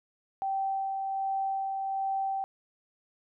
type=tone with tremolo; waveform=sine; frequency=777 Hz; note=G5; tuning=16 cents flat; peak=-27 dBFS; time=0.42-2.44 s; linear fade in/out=0 ms; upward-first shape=sine; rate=1.3 Hz; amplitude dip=30%; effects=none